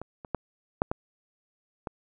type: clicks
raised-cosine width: 1 ms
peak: -23 / -27 / -13 / -8 / -14 / -19 dBFS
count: 6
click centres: 0.016 / 0.248 / 0.347 / 0.819 / 0.915 / 1.872 s
effects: none